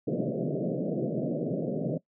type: band-pass noise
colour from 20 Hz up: pink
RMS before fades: -30 dBFS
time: 0.07-1.98 s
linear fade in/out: 10 ms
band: 130 to 640 Hz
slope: 96 dB/octave
effects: noise-tail reverb RT60 0.1 s tail -19 dB re dry